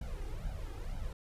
brown noise with flanger, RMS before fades -39 dBFS, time 0.01-1.13 s, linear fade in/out 5 ms, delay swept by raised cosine 1.3 to 2.5 ms, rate 2.1 Hz, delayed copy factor +0.85, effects resampled to 32000 Hz

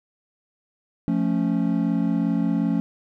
triangle chord, F augmented, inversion none, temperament equal, 174.61 / 220 / 277.2 Hz, F3 / A3 / C#4, 0 / 0 / 0 cents, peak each -22 dBFS, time 1.08-2.8 s, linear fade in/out 0 ms, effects none

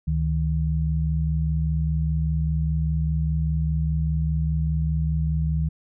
sine tone pair together, 71.72 / 156.7 Hz, D2 / D#3, -40 / +13 cents, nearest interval octave + major second, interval 1353 cents, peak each -23 dBFS, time 0.07-5.69 s, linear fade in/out 10 ms, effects none

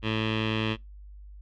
15% pulse tone with low-pass filter, 109.9 Hz, A2, 2 cents flat, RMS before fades -28 dBFS, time 0.02-0.77 s, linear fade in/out 50 ms, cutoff 3000 Hz, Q 5.7, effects noise-tail reverb RT60 0.2 s tail -26 dB re dry + added 50 Hz sine -43 dBFS peak until 1.41 s

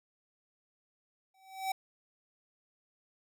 square tone with exponential growth, 766 Hz, G5, 40 cents flat, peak -29 dBFS, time 1.34-1.72 s, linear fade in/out 5 ms, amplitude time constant 82 ms, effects none

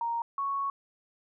sine tone pair in turn, 932.3 / 1108.7 Hz, A#5 / C#6, 0 / 0 cents, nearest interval minor third, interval 300 cents, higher second, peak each -28 dBFS, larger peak neither, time 0.01-0.22 / 0.38-0.7 s, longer second, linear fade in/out 2 ms, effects none

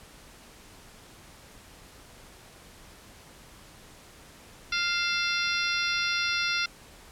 harmonic tone with a mistuned harmonic, 698.5 Hz, F5, in tune, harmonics 2 / 3 / 4 / 5 / 6 / 7 / 8, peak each -30 / -32 / -33 / -34 / -35 / -35 / -36 dBFS, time 4.72-6.66 s, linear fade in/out 5 ms, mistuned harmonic 4, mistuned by -59 cents, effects pink hiss -51 dBFS RMS until 7.11 s + low-pass 12000 Hz 12 dB/octave

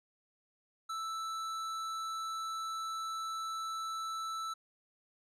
sine tone with hard clipping, 1320 Hz, E6, 2 cents sharp, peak -38 dBFS, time 0.89-4.54 s, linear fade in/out 10 ms, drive 12 dB, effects none

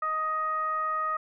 sine tone with frequency modulation, 1251 Hz, D#6, 9 cents sharp, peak -26 dBFS, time 0.02-1.17 s, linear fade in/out 5 ms, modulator 624 Hz, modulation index 0.45, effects none

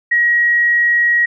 sine tone, 1900 Hz, A#6, 33 cents sharp, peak -10 dBFS, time 0.11-1.26 s, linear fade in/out 10 ms, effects none

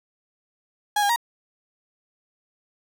35% pulse tone with pitch steps, 830 / 810 / 943 Hz, G#5 / G#5 / A#5, -1 / -43 / +20 cents, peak -17 dBFS, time 0.96-1.161 s, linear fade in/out 5 ms, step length 67 ms, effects none

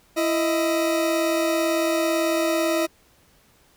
40% pulse tone pair together, 333 / 628 Hz, E4 / D#5, +18 / +16 cents, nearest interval major seventh, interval 1098 cents, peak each -22 dBFS, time 0.16-2.87 s, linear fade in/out 20 ms, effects pink hiss -58 dBFS RMS until 3.76 s

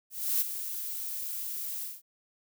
violet noise with ADSR envelope, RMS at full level -26 dBFS, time 0.1-2.02 s, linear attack 310 ms, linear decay 18 ms, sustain -10 dB, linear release 200 ms, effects none

